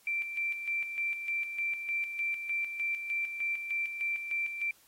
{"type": "tone with tremolo", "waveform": "sine", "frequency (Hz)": 2349, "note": "D7", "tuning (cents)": 0, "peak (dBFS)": -29, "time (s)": [0.07, 4.71], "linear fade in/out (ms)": 2, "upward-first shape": "square", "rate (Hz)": 3.3, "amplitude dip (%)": 55, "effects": ["white hiss -63 dBFS RMS until 4.87 s", "AAC 48 kbps"]}